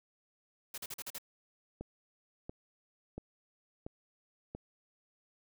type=noise bursts; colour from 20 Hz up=white; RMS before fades=-42 dBFS; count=6; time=0.74-1.184 s; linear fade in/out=5 ms; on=39 ms; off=42 ms
type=click train; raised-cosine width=2 ms; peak=-28 dBFS; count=5; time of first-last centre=1.81-4.55 s; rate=1.46 Hz
effects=none